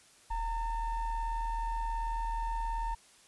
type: ring-modulated tone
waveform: triangle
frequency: 438.7 Hz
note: A4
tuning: 5 cents flat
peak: -26 dBFS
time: 0.3-2.95 s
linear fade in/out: 10 ms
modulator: 478 Hz
effects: white hiss -60 dBFS RMS until 3.27 s + resampled to 24000 Hz